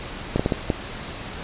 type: clicks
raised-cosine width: 2 ms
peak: -6 dBFS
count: 5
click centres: 0.36 / 0.395 / 0.461 / 0.522 / 0.702 s
effects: pink hiss -34 dBFS RMS until 1.43 s + resampled to 8000 Hz